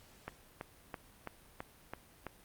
click train, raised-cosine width 0.5 ms, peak -25 dBFS, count 7, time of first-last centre 0.28-2.267 s, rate 3.02 Hz, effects pink hiss -61 dBFS RMS until 2.44 s + Opus 48 kbps

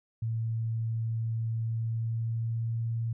sine tone with pitch glide, 113.3 to 114.82 Hz, A#2 to A#2, -49 to -26 cents, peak -28 dBFS, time 0.22-3.13 s, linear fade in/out 5 ms, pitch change +23 cents, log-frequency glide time 1.57-2.86 s, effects none

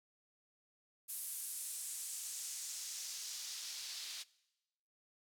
white noise with band-pass filter sweep, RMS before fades -45 dBFS, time 1.08-4.24 s, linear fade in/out 20 ms, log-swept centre 11000 to 4100 Hz, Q 1.6, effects noise-tail reverb RT60 1.0 s tail -22 dB re dry

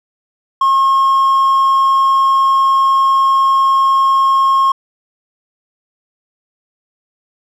triangle tone, 1079 Hz, C#6, 47 cents flat, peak -6 dBFS, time 0.61-4.72 s, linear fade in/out 5 ms, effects tanh soft clip ceiling -2 dBFS

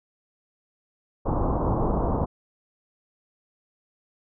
pink low-pass noise, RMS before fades -24 dBFS, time 1.25-2.26 s, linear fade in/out 20 ms, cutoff 1100 Hz, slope 48 dB/octave, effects none

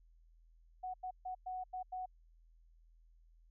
sine tone bursts at uneven times, 740 Hz, F#5, in tune, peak -39 dBFS, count 6, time 0.83-0.94 / 1.03-1.11 / 1.25-1.35 / 1.46-1.64 / 1.73-1.83 / 1.92-2.06 s, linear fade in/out 10 ms, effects added 41 Hz sine -62 dBFS peak until 3.5 s

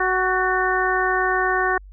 harmonic tone with a mistuned harmonic, 372.4 Hz, F#4, 11 cents sharp, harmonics 1 / 2 / 3 / 4 / 5, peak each -24 / -24 / -24 / -24 / -24 dBFS, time 0-1.78 s, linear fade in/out 5 ms, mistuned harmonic 5, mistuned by -45 cents, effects added 48 Hz sine -39 dBFS peak until 1.92 s

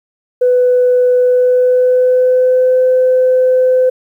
sine tone with pitch glide, 497.8 to 510.6 Hz, B4 to C5, +14 to -42 cents, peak -6 dBFS, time 0.41-3.9 s, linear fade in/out 10 ms, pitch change +44 cents, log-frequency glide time 1.18-2.81 s, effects tanh soft clip ceiling -3 dBFS + 8-bit

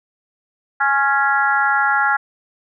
harmonic tone with a mistuned harmonic, 277.5 Hz, C#4, 2 cents sharp, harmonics 3 / 4 / 5 / 6 / 7, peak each -19 / -26 / -17 / -20 / -28 dBFS, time 0.8-2.17 s, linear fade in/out 10 ms, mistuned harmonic 4, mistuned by -33 cents, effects none

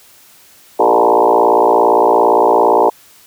sine tone with frequency modulation, 660 Hz, E5, 2 cents sharp, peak -7 dBFS, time 0.79-2.9 s, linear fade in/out 10 ms, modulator 57.5 Hz, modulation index 5.3, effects white hiss -45 dBFS RMS until 3.26 s + high-pass 60 Hz 12 dB/octave

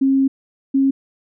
sine tone pair in turn, 269.6 / 271 Hz, C#4 / C#4, -48 / -39 cents, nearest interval unison, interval 9 cents, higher second, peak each -12 dBFS, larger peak neither, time 0.01-0.28 / 0.74-0.91 s, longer first, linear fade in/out 10 ms, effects none

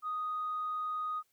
sine tone, 1244.5 Hz, D#6, in tune, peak -32 dBFS, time 0.02-1.23 s, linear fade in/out 50 ms, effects tanh soft clip ceiling -28 dBFS + white hiss -75 dBFS RMS until 1.32 s

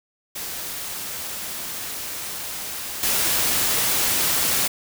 white noise with level steps, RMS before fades -31 / -21 dBFS, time 0.35-4.68 s, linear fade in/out 10 ms, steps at 3.03 s, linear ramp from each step 2 ms, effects none

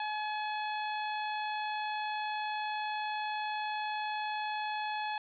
harmonic tone, 850 Hz, G#5, 40 cents sharp, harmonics 1 / 2 / 3 / 4 / 5, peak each -34 / -41 / -43 / -46 / -50 dBFS, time 0-5.18 s, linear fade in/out 2 ms, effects none

